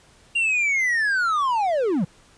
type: linear sweep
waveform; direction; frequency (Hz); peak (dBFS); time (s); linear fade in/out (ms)
triangle; down; 2800 to 146.83; -17; 0.35-2.05; 10
effects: pink hiss -54 dBFS RMS until 2.37 s + resampled to 22050 Hz